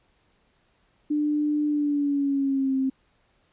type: tone with pitch glide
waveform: sine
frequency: 297.8 to 265.3 Hz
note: D4 to C4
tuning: +24 to +24 cents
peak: -21 dBFS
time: 1.1-2.9 s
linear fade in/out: 10 ms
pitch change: -200 cents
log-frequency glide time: 1.67-2.76 s
effects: pink hiss -66 dBFS RMS until 3.52 s + resampled to 8000 Hz